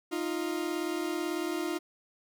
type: tone pair together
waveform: 40% pulse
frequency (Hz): 311.1 / 349.2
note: D#4 / F4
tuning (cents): 0 / 0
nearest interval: major second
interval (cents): 200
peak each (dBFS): -33 / -32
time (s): 0.11-1.79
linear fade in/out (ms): 20
effects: none